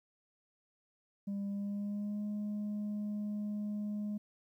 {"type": "tone with pitch glide", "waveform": "sine", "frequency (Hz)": [200, 208.3], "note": ["G3", "G#3"], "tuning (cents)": [35, 5], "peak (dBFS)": -32, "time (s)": [1.27, 4.18], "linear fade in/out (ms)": 10, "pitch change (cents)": 70, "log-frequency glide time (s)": [1.48, 2.23], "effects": ["tanh soft clip ceiling -34 dBFS", "12-bit"]}